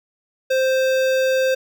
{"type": "tone with notch filter", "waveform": "square", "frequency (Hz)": 523.3, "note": "C5", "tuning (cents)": 0, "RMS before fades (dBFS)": -18, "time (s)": [0.5, 1.55], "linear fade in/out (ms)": 10, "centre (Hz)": 10000, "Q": 0.73, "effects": []}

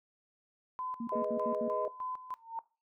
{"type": "tone with tremolo", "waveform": "sine", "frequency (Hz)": 1016, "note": "B5", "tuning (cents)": 49, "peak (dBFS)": -35, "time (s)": [0.79, 2.34], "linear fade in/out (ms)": 0, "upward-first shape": "square", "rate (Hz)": 3.3, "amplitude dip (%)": 75}
{"type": "tone bursts", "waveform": "sine", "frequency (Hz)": 232.8, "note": "A#3", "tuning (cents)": -2, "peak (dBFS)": -34, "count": 5, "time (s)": [1, 1.683], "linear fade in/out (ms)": 5, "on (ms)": 75, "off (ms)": 77}
{"type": "chord", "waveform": "sine", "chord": "G# minor", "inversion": "none", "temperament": "equal", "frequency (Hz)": [415.3, 493.9, 622.3], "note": ["G#4", "B4", "D#5"], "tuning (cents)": [0, 0, 0], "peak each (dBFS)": [-38, -37, -33], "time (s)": [1.12, 1.88], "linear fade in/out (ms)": 2}
{"type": "tone with exponential growth", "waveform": "sine", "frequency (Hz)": 910, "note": "A#5", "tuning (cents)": -42, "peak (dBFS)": -31, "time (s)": [2.33, 2.59], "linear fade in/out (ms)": 1, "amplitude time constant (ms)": 56}
{"effects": ["noise-tail reverb RT60 0.3 s tail -20 dB re dry", "tanh soft clip ceiling -18 dBFS"]}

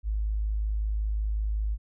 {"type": "tone", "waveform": "sine", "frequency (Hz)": 52.7, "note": "G#1", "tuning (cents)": 26, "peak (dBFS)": -25, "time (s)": [0.03, 1.78], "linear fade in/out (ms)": 50, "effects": []}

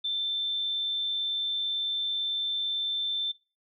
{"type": "tone", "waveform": "sine", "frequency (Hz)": 3551, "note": "A7", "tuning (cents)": 15, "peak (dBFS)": -27, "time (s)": [0.04, 3.32], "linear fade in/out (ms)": 10, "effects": ["noise-tail reverb RT60 0.3 s tail -19 dB re dry"]}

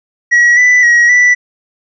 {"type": "tone with pitch steps", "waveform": "triangle", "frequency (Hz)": [1916, 1985, 1903, 1969], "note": ["A#6", "B6", "A#6", "B6"], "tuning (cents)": [47, 8, 35, -6], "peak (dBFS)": -3, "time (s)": [0.31, 1.35], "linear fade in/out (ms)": 20, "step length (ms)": 260, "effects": ["resampled to 16000 Hz"]}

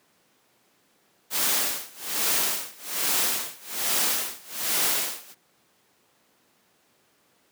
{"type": "noise with tremolo", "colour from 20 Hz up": "white", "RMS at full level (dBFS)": -23, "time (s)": [1.3, 5.35], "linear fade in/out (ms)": 50, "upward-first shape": "sine", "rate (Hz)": 1.2, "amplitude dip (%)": 95, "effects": ["pink hiss -64 dBFS RMS until 7.51 s", "high-pass 200 Hz 12 dB/octave"]}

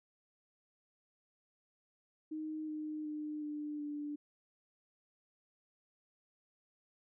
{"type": "tone with pitch steps", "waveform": "sine", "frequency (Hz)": [310.7, 306.4, 302.2, 298, 293.9], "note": ["D#4", "D#4", "D4", "D4", "D4"], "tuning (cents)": [-2, -27, 50, 25, 1], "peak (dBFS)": -38, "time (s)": [2.31, 4.16], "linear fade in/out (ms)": 10, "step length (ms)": 370, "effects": []}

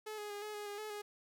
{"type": "tone with pitch steps", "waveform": "sawtooth", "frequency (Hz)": [429.6, 417.1, 409.4, 423.9, 415.8, 408.8, 428.4, 414.9], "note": ["A4", "G#4", "G#4", "G#4", "G#4", "G#4", "A4", "G#4"], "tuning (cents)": [-41, 7, -25, 35, 2, -27, -46, -2], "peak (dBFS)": -38, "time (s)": [0.06, 1.02], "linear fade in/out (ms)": 10, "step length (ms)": 120, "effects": []}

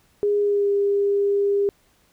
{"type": "tone with pitch glide", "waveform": "sine", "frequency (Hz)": [410.8, 402.3], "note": ["G#4", "G4"], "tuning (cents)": [-19, 45], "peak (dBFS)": -17, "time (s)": [0.23, 1.69], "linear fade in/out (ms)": 0, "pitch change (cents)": -36, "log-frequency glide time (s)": [0.39, 0.7], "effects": ["pink hiss -61 dBFS RMS until 2.12 s"]}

